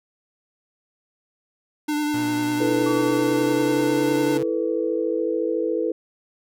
square tone with vibrato, 298.1 Hz, D4, 26 cents sharp, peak -22 dBFS, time 1.88-4.38 s, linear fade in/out 10 ms, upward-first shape sine, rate 10 Hz, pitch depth 21 cents each way
sawtooth exponential sweep, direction up, 118.6 to 138.9 Hz, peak -27 dBFS, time 2.14-4.43 s, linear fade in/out 0 ms
sine chord, E suspended fourth, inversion none, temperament equal, 329.6 / 440 / 493.9 Hz, E4 / A4 / B4, 0 / 0 / 0 cents, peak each -25 dBFS, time 2.6-5.92 s, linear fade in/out 5 ms
sine tone with exponential decay, 1143 Hz, D6, 47 cents flat, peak -29 dBFS, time 2.86-5.21 s, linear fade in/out 5 ms, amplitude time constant 510 ms
effects none

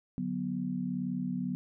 sine chord, B minor, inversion first, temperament equal, 146.83 / 185 / 246.9 Hz, D3 / F#3 / B3, 0 / 0 / 0 cents, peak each -40 / -34 / -34 dBFS, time 0.18-1.55 s, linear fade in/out 0 ms, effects none

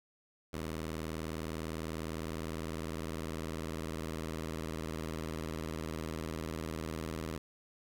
10% pulse tone with vibrato, 79.6 Hz, D#2, 40 cents sharp, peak -29 dBFS, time 0.53-7.38 s, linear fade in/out 5 ms, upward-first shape triangle, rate 20 Hz, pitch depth 260 cents each way, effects none

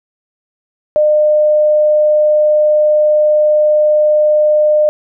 sine tone, 605 Hz, D#5, 49 cents flat, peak -7 dBFS, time 0.96-4.89 s, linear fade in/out 0 ms, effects none

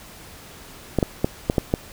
clicks, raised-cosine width 2 ms, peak -4 dBFS, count 6, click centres 0.987 / 1.028 / 1.245 / 1.499 / 1.582 / 1.739 s, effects pink hiss -43 dBFS RMS until 1.92 s

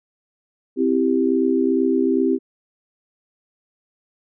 sine chord, C major, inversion none, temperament equal, 261.6 / 329.6 / 392 Hz, C4 / E4 / G4, 0 / 0 / 0 cents, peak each -19 / -21 / -20 dBFS, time 0.76-2.39 s, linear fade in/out 50 ms, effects none

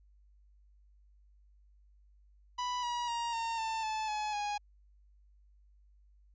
45% pulse tone with pitch steps, 987.8 / 963 / 938.8 / 915.3 / 892.3 / 869.9 / 848.1 / 826.8 Hz, B5 / B5 / A#5 / A#5 / A5 / A5 / G#5 / G#5, 0 / -44 / +12 / -32 / +24 / -20 / +36 / -8 cents, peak -33 dBFS, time 2.58-4.58 s, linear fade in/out 10 ms, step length 250 ms, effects added 50 Hz sine -60 dBFS peak until 6.34 s + resampled to 16000 Hz

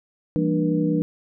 sine tone cluster, 168.2 / 198.8 / 232.4 / 298.6 / 481.1 Hz, E3 / G3 / A#3 / D4 / B4, +35 / +25 / -5 / +29 / -45 cents, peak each -23 / -27 / -31 / -22 / -28 dBFS, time 0.36-1.02 s, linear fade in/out 0 ms, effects none

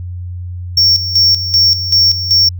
triangle tone with tremolo, 5480 Hz, F8, 34 cents flat, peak -5 dBFS, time 0.77-2.49 s, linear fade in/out 5 ms, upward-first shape square, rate 2.6 Hz, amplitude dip 70%, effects added 89 Hz sine -21 dBFS peak until 2.59 s

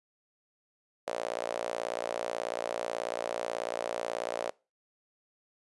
sawtooth tone with high-pass filter, 58.27 Hz, A#1, in tune, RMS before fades -35 dBFS, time 1.07-4.51 s, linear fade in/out 5 ms, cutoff 570 Hz, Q 4, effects noise-tail reverb RT60 0.3 s tail -24 dB re dry + resampled to 24000 Hz

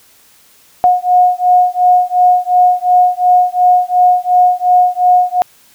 sine beating tone pair, 722 / 724.8 Hz, F#5 / F#5, -43 / -36 cents, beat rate 2.8 Hz, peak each -10 dBFS, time 0.84-5.42 s, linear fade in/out 0 ms, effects white hiss -47 dBFS RMS until 5.74 s

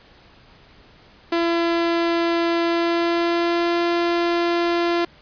sawtooth tone with pitch glide, 338 to 343.3 Hz, E4 to F4, +43 to -30 cents, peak -14 dBFS, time 1.32-5.05 s, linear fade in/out 5 ms, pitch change +27 cents, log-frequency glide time 2.63-3.79 s, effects pink hiss -50 dBFS RMS until 5.21 s + resampled to 11025 Hz

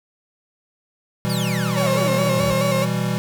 square chord, E minor, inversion second, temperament equal, 123.47 / 164.81 / 196 Hz, B2 / E3 / G3, 0 / 0 / 0 cents, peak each -25 dBFS, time 1.25-3.18 s, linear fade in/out 0 ms
sawtooth exponential sweep, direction down, 5050 to 59 Hz, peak -25 dBFS, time 1.29-2.54 s, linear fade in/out 10 ms
35% pulse tone with vibrato, 550 Hz, C#5, 14 cents flat, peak -18 dBFS, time 1.76-2.86 s, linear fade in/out 20 ms, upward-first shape square, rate 4.7 Hz, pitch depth 44 cents each way
effects none

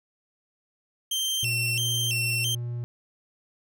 sawtooth tone with vibrato, 2917 Hz, F#7, 25 cents flat, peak -22 dBFS, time 1.11-2.55 s, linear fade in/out 5 ms, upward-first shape square, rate 1.5 Hz, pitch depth 130 cents each way
triangle tone, 120 Hz, B2, 49 cents flat, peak -27 dBFS, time 1.43-2.84 s, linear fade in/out 0 ms
effects none

